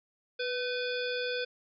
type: harmonic tone with a mistuned harmonic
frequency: 493.9 Hz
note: B4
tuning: in tune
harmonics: 1 / 3 / 5 / 7 / 9 / 10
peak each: -33 / -37 / -40 / -40 / -43 / -45 dBFS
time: 0.39-1.45 s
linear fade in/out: 10 ms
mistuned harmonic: 3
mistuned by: +45 cents
effects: none